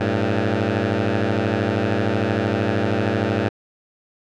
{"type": "beating tone pair", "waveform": "10% pulse", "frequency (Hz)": [98.8, 111.8], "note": ["G2", "A2"], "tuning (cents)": [14, 28], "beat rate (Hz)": 13, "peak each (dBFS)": -13, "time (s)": [0, 3.49], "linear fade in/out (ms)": 10, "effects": ["low-pass 3000 Hz 12 dB/octave"]}